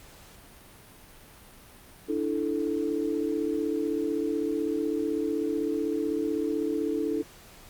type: chord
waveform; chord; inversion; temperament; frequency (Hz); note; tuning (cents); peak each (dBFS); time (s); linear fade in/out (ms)
sine; D suspended second; none; equal with one note detuned; 293.7 / 329.6 / 438; D4 / E4 / A4; 0 / 0 / -8; -30; 2.08-7.23; 20
effects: pink hiss -51 dBFS RMS until 7.69 s + Opus 48 kbps